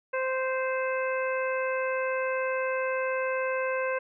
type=harmonic tone; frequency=521 Hz; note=C5; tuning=7 cents flat; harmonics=1 / 2 / 3 / 4 / 5; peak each=-28 / -34 / -34 / -39 / -38 dBFS; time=0.13-3.99 s; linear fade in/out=10 ms; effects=none